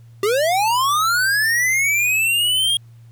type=linear sweep; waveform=square; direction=up; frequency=384.5 to 3269 Hz; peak=-16 dBFS; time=0.23-2.77 s; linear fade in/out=2 ms; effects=added 116 Hz sine -41 dBFS peak until 3.11 s + pink hiss -61 dBFS RMS until 3.11 s